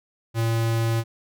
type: tone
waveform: square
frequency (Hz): 114.2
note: A#2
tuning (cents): -35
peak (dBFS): -21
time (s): 0.34-1.04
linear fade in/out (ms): 50
effects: none